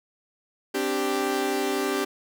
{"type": "chord", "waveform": "sawtooth", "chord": "C suspended second", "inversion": "none", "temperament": "equal", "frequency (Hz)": [261.6, 293.7, 392], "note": ["C4", "D4", "G4"], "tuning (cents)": [0, 0, 0], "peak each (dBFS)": [-27, -26, -22], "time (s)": [0.74, 2.05], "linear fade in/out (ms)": 10, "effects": []}